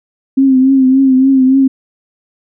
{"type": "tone with vibrato", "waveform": "sine", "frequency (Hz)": 264.5, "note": "C4", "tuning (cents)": 19, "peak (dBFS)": -5, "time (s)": [0.37, 1.68], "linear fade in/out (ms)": 10, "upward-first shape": "triangle", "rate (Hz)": 3.5, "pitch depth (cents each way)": 55, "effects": []}